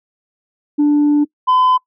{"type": "tone pair in turn", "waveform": "sine", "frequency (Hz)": [293.7, 1015.1], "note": ["D4", "B5"], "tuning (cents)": [0, 47], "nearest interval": "octave + major sixth", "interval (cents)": 2147, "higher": "second", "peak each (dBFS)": -7, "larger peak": "neither", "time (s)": [[0.78, 1.25], [1.47, 1.78]], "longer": "first", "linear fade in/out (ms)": 20, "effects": ["noise-tail reverb RT60 0.1 s tail -23 dB re dry", "tanh soft clip ceiling -8 dBFS"]}